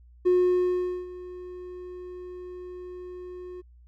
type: tone with ADSR envelope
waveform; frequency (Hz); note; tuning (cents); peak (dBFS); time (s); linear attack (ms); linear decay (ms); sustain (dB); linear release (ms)
triangle; 361.3; F#4; -41; -14; 0.25-3.62; 21; 790; -21; 21
effects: tanh soft clip ceiling -13 dBFS + added 60 Hz sine -50 dBFS peak until 3.87 s